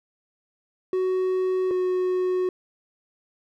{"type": "tone pair in turn", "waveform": "triangle", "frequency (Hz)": [372.1, 367], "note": ["F#4", "F#4"], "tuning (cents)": [10, -14], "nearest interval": "unison", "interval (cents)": 24, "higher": "first", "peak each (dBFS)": -19, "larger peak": "neither", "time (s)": [[0.93, 1.71], [1.71, 2.49]], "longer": "neither", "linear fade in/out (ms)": 2, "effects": []}